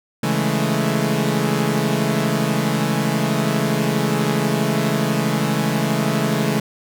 sawtooth chord, A major seventh, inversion first, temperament equal, 138.59 / 164.81 / 207.7 / 220 Hz, C#3 / E3 / G#3 / A3, 0 / 0 / 0 / 0 cents, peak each -19 dBFS, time 0.23-6.6 s, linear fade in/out 5 ms, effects none

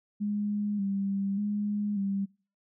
sine tone with vibrato, 201.9 Hz, G#3, 49 cents flat, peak -27 dBFS, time 0.2-2.26 s, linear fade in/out 20 ms, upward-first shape square, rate 0.85 Hz, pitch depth 42 cents each way, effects noise-tail reverb RT60 0.4 s tail -26 dB re dry

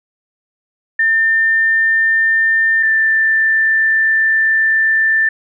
sine tone pair in turn, 1800 / 1776.2 Hz, A6 / A6, +39 / +16 cents, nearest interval unison, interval 23 cents, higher first, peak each -10 / -10 dBFS, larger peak neither, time 0.99-2.83 / 2.83-5.29 s, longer second, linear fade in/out 5 ms, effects none

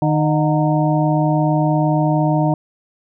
harmonic tone with a mistuned harmonic, 153.7 Hz, D#3, 21 cents flat, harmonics 1 / 2 / 4 / 5 / 6, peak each -16 / -19 / -22 / -23 / -24 dBFS, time 0.02-2.54 s, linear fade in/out 2 ms, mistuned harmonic 5, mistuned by -84 cents, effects none

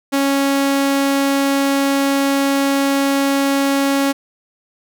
sawtooth tone, 276.5 Hz, C#4, 4 cents flat, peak -10 dBFS, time 0.12-4.13 s, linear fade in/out 20 ms, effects none

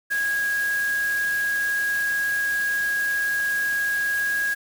sine tone in noise, 1647 Hz, G#6, 15 cents flat, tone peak -21 dBFS, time 0.1-4.55 s, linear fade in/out 20 ms, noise white, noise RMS -36 dBFS, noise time 0.1-4.55 s, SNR +12 dB, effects none

